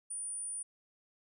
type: tone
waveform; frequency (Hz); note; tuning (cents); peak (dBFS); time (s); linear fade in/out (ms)
sine; 9397; D9; 0; -37; 0.1-0.63; 10
effects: none